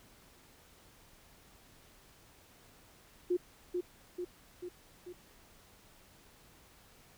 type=tone with echo; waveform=sine; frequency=356.6 Hz; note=F4; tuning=36 cents sharp; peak=-27 dBFS; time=3.3-3.37 s; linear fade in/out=10 ms; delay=440 ms; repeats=4; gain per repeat=-4 dB; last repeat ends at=5.13 s; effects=pink hiss -61 dBFS RMS until 7.17 s